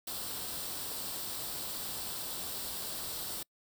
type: noise with comb filter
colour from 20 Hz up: white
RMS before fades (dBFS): -39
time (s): 0.07-3.43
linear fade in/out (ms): 5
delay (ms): 0.23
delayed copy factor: +0.55
effects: noise-tail reverb RT60 0.1 s tail -26 dB re dry